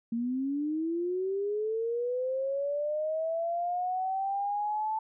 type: linear sweep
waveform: sine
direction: up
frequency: 227.3 to 880 Hz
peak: -28 dBFS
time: 0.12-4.99 s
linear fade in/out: 5 ms
effects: none